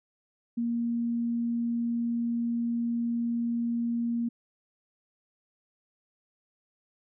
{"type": "tone", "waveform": "sine", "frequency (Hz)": 234.8, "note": "A#3", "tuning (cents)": 13, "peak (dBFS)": -26, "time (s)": [0.57, 4.29], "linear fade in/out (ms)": 10, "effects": []}